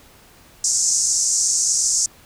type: band-pass noise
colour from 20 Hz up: white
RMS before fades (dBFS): -19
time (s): 0.64-2.06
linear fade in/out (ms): 2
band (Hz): 5700 to 7800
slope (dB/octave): 48
effects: pink hiss -49 dBFS RMS until 2.25 s